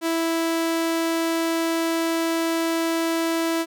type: tone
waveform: sawtooth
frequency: 329.6 Hz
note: E4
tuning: in tune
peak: -17 dBFS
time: 0.01-3.66 s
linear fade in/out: 50 ms
effects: none